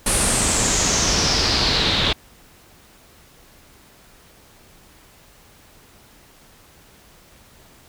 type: noise with low-pass filter sweep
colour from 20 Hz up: pink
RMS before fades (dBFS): -19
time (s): 0.06-2.13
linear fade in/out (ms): 5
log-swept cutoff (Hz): 10000 to 3500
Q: 5
effects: pink hiss -50 dBFS RMS until 7.88 s